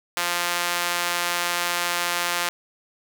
sawtooth tone with high-pass filter, 174.61 Hz, F3, in tune, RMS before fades -25 dBFS, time 0.17-2.49 s, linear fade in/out 0 ms, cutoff 1100 Hz, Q 0.68, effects none

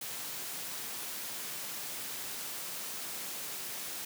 white high-pass noise, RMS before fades -40 dBFS, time 0.01-4.05 s, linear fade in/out 5 ms, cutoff 110 Hz, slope 96 dB/octave, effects none

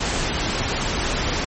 pink noise, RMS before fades -23 dBFS, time 0-1.45 s, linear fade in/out 10 ms, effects MP3 32 kbps

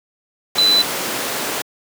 sine tone in noise, 4000 Hz, B7, 21 cents sharp, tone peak -11 dBFS, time 0.58-0.82 s, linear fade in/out 5 ms, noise pink, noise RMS -21 dBFS, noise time 0.55-1.62 s, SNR +7 dB, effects high-pass 300 Hz 12 dB/octave

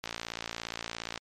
click train, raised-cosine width 0.2 ms, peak -17 dBFS, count 66, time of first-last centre 0.04-1.176 s, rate 57.2 Hz, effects MP3 64 kbps

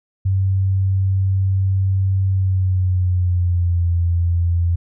sine tone with pitch glide, 95.8 to 85.84 Hz, G2 to F2, -39 to -29 cents, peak -14 dBFS, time 0.25-4.76 s, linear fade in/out 10 ms, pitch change -190 cents, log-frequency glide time 2.27-3.89 s, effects none

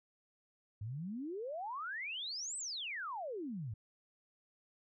sine exponential two-way sweep, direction up then down, 98 to 8372 to 98 Hz, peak -39 dBFS, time 0.81-3.74 s, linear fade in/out 5 ms, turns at 2.57 s, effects none

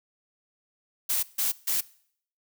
blue noise bursts, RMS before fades -26 dBFS, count 3, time 1.09-1.81 s, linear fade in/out 10 ms, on 140 ms, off 150 ms, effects noise-tail reverb RT60 0.6 s tail -21 dB re dry

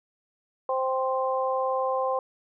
harmonic tone, 261.6 Hz, C4, in tune, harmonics 2 / 3 / 4, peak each -26 / -30 / -29 dBFS, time 0.69-2.19 s, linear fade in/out 2 ms, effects none

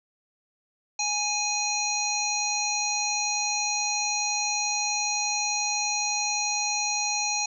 harmonic tone, 830.6 Hz, G#5, in tune, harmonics 1 / 3 / 5 / 7 / 8, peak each -31 / -31 / -31 / -31 / -31 dBFS, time 0.99-7.46 s, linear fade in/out 5 ms, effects none

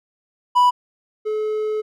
triangle tone pair in turn, 986 / 429.4 Hz, B5 / A4, -3 / -42 cents, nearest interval octave + major second, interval 1439 cents, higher first, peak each -9 / -18 dBFS, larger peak first, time 0.55-0.71 / 1.25-1.82 s, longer second, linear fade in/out 20 ms, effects none

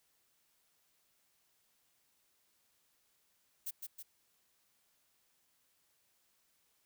violet noise with echo, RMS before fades -40 dBFS, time 3.66-3.71 s, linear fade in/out 10 ms, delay 160 ms, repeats 2, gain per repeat -4 dB, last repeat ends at 4.03 s, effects white hiss -75 dBFS RMS until 6.85 s

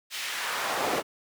brown noise with high-pass filter sweep, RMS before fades -30 dBFS, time 0.1-1.03 s, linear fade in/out 50 ms, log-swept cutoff 3100 to 430 Hz, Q 1.1, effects none

